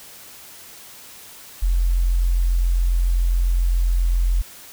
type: tone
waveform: sine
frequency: 43.65 Hz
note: F1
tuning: in tune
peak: -15 dBFS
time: 1.62-4.42 s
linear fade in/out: 10 ms
effects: white hiss -42 dBFS RMS until 4.72 s